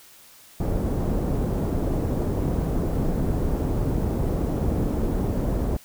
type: low-pass noise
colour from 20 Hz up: pink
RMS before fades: -24 dBFS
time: 0.6-5.77 s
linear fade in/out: 5 ms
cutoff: 470 Hz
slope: 12 dB/octave
effects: white hiss -50 dBFS RMS until 5.84 s